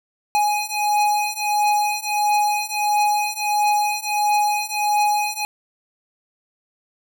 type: beating tone pair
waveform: square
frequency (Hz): 833 / 834.5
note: G#5 / G#5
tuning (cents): +5 / +8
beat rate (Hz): 1.5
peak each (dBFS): -22 / -21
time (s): 0.35-5.45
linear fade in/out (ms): 0
effects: none